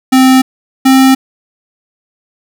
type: tone pair in turn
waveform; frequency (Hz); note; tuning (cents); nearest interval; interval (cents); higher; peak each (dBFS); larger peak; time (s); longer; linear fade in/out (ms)
square; 260.6 / 264.4; C4 / C4; -7 / +18; unison; 25; second; -4; neither; 0.12-0.42 / 0.85-1.15; neither; 10
effects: none